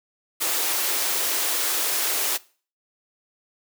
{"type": "high-pass noise", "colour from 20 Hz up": "white", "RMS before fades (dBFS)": -24, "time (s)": [0.4, 2.38], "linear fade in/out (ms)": 20, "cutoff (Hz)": 280, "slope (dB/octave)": 96, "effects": ["noise-tail reverb RT60 0.4 s tail -21 dB re dry"]}